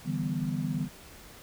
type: chord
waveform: sine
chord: E minor seventh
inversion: third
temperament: equal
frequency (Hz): 146.83 / 164.81 / 196 / 246.9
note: D3 / E3 / G3 / B3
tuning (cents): 0 / 0 / 0 / 0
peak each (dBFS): -33 / -33 / -35 / -34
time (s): 0.04-0.89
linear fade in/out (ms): 50
effects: pink hiss -50 dBFS RMS until 1.42 s